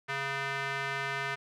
square tone with band-pass filter, 137.9 Hz, C#3, 9 cents flat, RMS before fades -34 dBFS, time 0.08-1.36 s, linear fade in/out 20 ms, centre 1800 Hz, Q 1.7, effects none

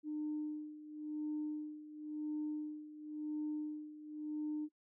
sine tone with tremolo, 302.8 Hz, D#4, 47 cents flat, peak -35 dBFS, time 0.03-4.69 s, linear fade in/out 50 ms, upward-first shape sine, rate 0.95 Hz, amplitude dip 80%, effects noise-tail reverb RT60 0.1 s tail -25 dB re dry + tanh soft clip ceiling -32 dBFS

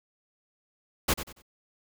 pink noise with echo, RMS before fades -24 dBFS, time 1.08-1.14 s, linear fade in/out 10 ms, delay 94 ms, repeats 3, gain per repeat -11 dB, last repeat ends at 1.422 s, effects none

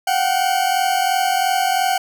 40% pulse tone pair together, 722 / 764.9 Hz, F#5 / G5, -43 / -43 cents, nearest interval minor second, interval 100 cents, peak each -19 / -17 dBFS, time 0.07-1.98 s, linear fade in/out 5 ms, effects none

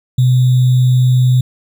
sine tone with sample-and-hold, 126.5 Hz, B2, 42 cents sharp, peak -7 dBFS, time 0.18-1.41 s, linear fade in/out 5 ms, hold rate 3675 Hz, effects none

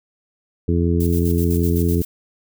harmonic tone, 85.3 Hz, F2, 40 cents flat, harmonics 1 / 2 / 3 / 4 / 5, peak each -18 / -21 / -23 / -24 / -25 dBFS, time 0.68-2.02 s, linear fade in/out 5 ms
violet noise with tremolo, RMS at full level -31 dBFS, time 1-2.05 s, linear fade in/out 5 ms, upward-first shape square, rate 7.9 Hz, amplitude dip 60%
effects none

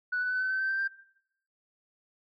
sine tone with pitch steps, 1480 / 1493.7 / 1507.6 / 1521.6 / 1535.7 / 1550 / 1564.4 / 1578.9 Hz, F#6 / F#6 / F#6 / F#6 / G6 / G6 / G6 / G6, 0 / +16 / +32 / +48 / -36 / -20 / -4 / +12 cents, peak -26 dBFS, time 0.12-0.88 s, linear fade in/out 10 ms, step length 95 ms, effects noise-tail reverb RT60 0.7 s tail -17 dB re dry + tanh soft clip ceiling -23 dBFS

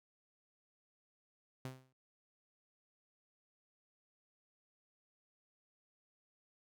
sawtooth tone with exponential decay, 130 Hz, C3, 11 cents flat, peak -36 dBFS, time 1.65-1.93 s, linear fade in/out 2 ms, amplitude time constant 60 ms, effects none

